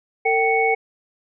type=tone cluster; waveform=sine; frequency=452 / 774 / 2217 Hz; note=A4 / G5 / C#7; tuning=+47 / -22 / 0 cents; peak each=-20 dBFS; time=0.25-0.75 s; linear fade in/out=10 ms; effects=none